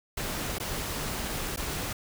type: noise with dropouts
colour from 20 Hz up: pink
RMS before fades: -33 dBFS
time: 0.17-1.93 s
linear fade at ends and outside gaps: 5 ms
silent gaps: 0.585-0.599 / 1.562-1.572 s
effects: none